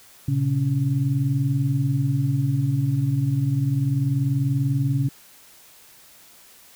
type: tone cluster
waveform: sine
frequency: 117.2 / 137.5 / 279.7 Hz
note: A#2 / C#3 / C#4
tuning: +10 / -14 / +16 cents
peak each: -26 / -20 / -28 dBFS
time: 0.28-5.09 s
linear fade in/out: 5 ms
effects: white hiss -50 dBFS RMS until 6.75 s